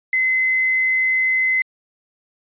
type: tone with quantisation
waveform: sine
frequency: 2047 Hz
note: C7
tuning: 38 cents flat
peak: -15 dBFS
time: 0.13-1.62 s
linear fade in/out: 2 ms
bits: 7
effects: resampled to 8000 Hz